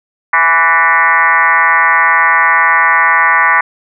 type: tone with frequency modulation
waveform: sine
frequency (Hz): 1480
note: F#6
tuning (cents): 0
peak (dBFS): -6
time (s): 0.33-3.61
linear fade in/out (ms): 5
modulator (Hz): 162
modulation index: 3.6
effects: none